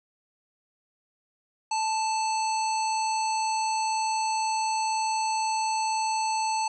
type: harmonic tone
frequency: 879 Hz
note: A5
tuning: 2 cents flat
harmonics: 1 / 3 / 5 / 7 / 9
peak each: -25 / -36 / -36 / -38 / -38 dBFS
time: 1.71-6.68 s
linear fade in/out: 5 ms
effects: none